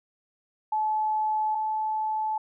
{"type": "tone pair in turn", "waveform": "sine", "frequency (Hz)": [862, 866.9], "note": ["A5", "A5"], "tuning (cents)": [-36, -26], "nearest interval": "unison", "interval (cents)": 10, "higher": "second", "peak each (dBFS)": [-23, -25], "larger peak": "first", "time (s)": [[0.72, 1.55], [1.55, 2.38]], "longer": "neither", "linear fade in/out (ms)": 5, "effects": []}